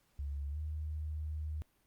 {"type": "tone with pitch glide", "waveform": "sine", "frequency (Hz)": [70.8, 76.76], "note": ["C#2", "D#2"], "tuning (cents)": [37, -23], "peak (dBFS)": -36, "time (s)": [0.19, 1.62], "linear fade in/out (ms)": 0, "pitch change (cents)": 140, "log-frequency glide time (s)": [0.5, 0.58], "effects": ["pink hiss -73 dBFS RMS until 1.86 s", "Opus 48 kbps"]}